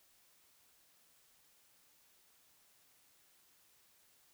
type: silence
effects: white hiss -69 dBFS RMS until 4.33 s